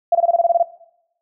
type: tone bursts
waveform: sine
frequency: 683 Hz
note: F5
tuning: 39 cents flat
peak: -10 dBFS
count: 10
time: 0.12-0.628 s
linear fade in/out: 5 ms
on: 31 ms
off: 22 ms
effects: noise-tail reverb RT60 0.8 s tail -18 dB re dry